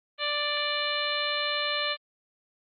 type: harmonic tone with a mistuned harmonic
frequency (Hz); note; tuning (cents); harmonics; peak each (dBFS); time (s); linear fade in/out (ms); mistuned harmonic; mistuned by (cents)
588; D5; +2; 1 / 2 / 3 / 4 / 5 / 6 / 7; -34 / -34 / -34 / -34 / -34 / -34 / -34; 0.18-1.97; 50; 6; +21
effects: Opus 24 kbps